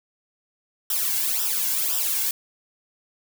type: noise with flanger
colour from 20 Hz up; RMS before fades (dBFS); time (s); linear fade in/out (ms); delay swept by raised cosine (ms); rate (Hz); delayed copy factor
blue; -24; 0.9-2.31; 2; 0.45 to 1.65; 1.9; -0.8
effects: none